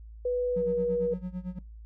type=tone with pitch glide; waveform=sine; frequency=493.9 to 481.8 Hz; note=B4 to B4; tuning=0 to -43 cents; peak=-25 dBFS; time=0.25-1.14 s; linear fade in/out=5 ms; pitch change=-43 cents; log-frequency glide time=0.55-0.66 s
type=tone with tremolo; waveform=triangle; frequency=181.8 Hz; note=F#3; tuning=30 cents flat; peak=-28 dBFS; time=0.56-1.59 s; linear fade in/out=5 ms; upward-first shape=sine; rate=8.9 Hz; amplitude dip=85%
effects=noise-tail reverb RT60 0.3 s tail -23 dB re dry + added 55 Hz sine -43 dBFS peak until 1.85 s